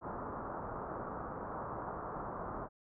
white low-pass noise, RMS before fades -42 dBFS, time 0.01-2.69 s, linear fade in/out 50 ms, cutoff 1300 Hz, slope 48 dB/octave, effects none

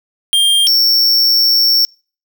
square tone pair in turn, 3200 / 5458 Hz, G7 / F8, +35 / -41 cents, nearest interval major sixth, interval 924 cents, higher second, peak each -9 dBFS, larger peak neither, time 0.33-0.67 / 0.67-1.85 s, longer second, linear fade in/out 0 ms, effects noise-tail reverb RT60 0.4 s tail -26 dB re dry

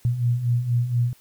sine beating tone pair, 117.5 / 121.7 Hz, A#2 / B2, +14 / -25 cents, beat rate 4.2 Hz, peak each -26 / -20 dBFS, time 0.05-1.13 s, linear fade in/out 0 ms, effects white hiss -56 dBFS RMS until 1.2 s

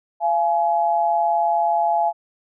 sine tone pair together, 684.9 / 844 Hz, F5 / G#5, -34 / +28 cents, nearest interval major third, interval 362 cents, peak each -19 dBFS, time 0.2-2.13 s, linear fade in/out 50 ms, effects none

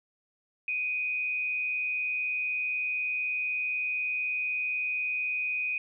sine tone pair together, 2349 / 2489 Hz, D7 / D#7, 0 / 0 cents, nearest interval minor second, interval 100 cents, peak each -39 / -28 dBFS, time 0.68-5.78 s, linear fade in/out 2 ms, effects none

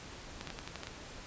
clicks, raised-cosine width 0.2 ms, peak -23 dBFS, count 8, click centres 0.411 / 0.473 / 0.503 / 0.589 / 0.676 / 0.757 / 0.834 / 0.871 s, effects pink hiss -48 dBFS RMS until 1.26 s + resampled to 16000 Hz

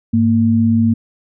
sine tone pair together, 102.44 / 229.1 Hz, G#2 / A#3, -23 / -30 cents, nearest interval octave + major second, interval 1393 cents, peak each -16 / -11 dBFS, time 0.13-0.94 s, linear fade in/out 10 ms, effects none

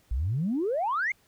sine exponential sweep, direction up, 53 to 2217 Hz, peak -24 dBFS, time 0.11-1.12 s, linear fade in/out 5 ms, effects tanh soft clip ceiling -20 dBFS + pink hiss -64 dBFS RMS until 1.27 s

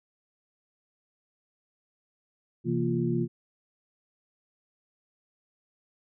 sine tone cluster, 130.3 / 166.8 / 233.2 / 349.2 Hz, C3 / E3 / A#3 / F4, -7 / +21 / +1 / 0 cents, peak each -30 dBFS, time 2.64-3.28 s, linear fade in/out 50 ms, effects none

